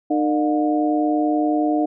harmonic tone with a mistuned harmonic, 151.7 Hz, D#3, 44 cents flat, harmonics 2 / 3 / 4 / 5, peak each -18 / -29 / -26 / -23 dBFS, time 0.1-1.86 s, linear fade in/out 10 ms, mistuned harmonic 5, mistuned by -95 cents, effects none

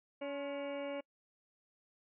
harmonic tone with a mistuned harmonic, 282.3 Hz, C#4, 32 cents sharp, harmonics 1 / 2 / 3 / 4 / 5 / 6 / 7 / 8 / 9 / 10, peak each -44 / -39 / -52 / -54 / -57 / -60 / -61 / -52 / -64 / -55 dBFS, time 0.21-1.01 s, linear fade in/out 10 ms, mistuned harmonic 4, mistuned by -75 cents, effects noise-tail reverb RT60 0.1 s tail -26 dB re dry

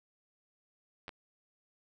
clicks, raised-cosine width 0.3 ms, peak -27 dBFS, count 2, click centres 1.081 / 1.092 s, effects none

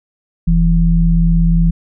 sine tone pair together, 41.68 / 167.1 Hz, E1 / E3, +20 / +24 cents, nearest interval 2 octaves, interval 2404 cents, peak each -11 dBFS, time 0.47-1.71 s, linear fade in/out 10 ms, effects none

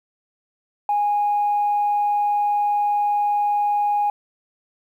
sine tone, 825 Hz, G#5, 12 cents flat, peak -16 dBFS, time 0.89-4.1 s, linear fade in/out 2 ms, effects tanh soft clip ceiling -13 dBFS + 9-bit

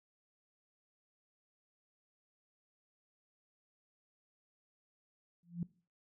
sine tone with exponential growth, 172.4 Hz, F3, 22 cents flat, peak -31 dBFS, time 5.43-5.63 s, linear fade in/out 2 ms, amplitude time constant 42 ms, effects noise-tail reverb RT60 0.4 s tail -21 dB re dry

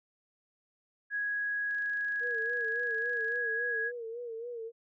sine tone, 1661.2 Hz, G#6, in tune, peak -30 dBFS, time 1.1-3.92 s, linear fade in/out 50 ms
click train, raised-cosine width 0.2 ms, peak -40 dBFS, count 45, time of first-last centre 1.71-3.358 s, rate 26.7 Hz
sine tone with vibrato, 466.9 Hz, A#4, 3 cents sharp, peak -37 dBFS, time 2.2-4.72 s, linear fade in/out 50 ms, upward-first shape sine, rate 3.6 Hz, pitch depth 75 cents each way
effects none

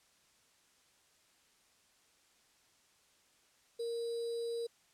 sine tone with sample-and-hold, 466.2 Hz, A#4, in tune, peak -35 dBFS, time 3.79-4.67 s, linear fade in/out 10 ms, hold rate 4410 Hz, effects white hiss -69 dBFS RMS until 4.93 s + low-pass 9000 Hz 12 dB/octave

